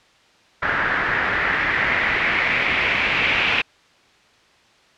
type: noise with low-pass filter sweep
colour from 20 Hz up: white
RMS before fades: -20 dBFS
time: 0.62-3.62 s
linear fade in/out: 10 ms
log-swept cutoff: 1600 to 2600 Hz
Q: 3.8
effects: white hiss -54 dBFS RMS until 4.97 s + low-pass 4000 Hz 12 dB/octave